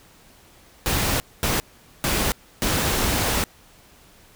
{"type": "noise bursts at uneven times", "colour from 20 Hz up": "pink", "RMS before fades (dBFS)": -22, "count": 4, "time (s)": [[0.86, 1.2], [1.43, 1.6], [2.04, 2.32], [2.62, 3.44]], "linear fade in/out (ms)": 0, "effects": ["pink hiss -52 dBFS RMS until 4.35 s"]}